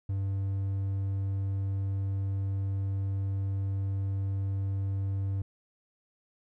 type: tone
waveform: triangle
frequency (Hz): 97.6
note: G2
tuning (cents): -7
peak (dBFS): -26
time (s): 0.09-5.42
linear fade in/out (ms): 5
effects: none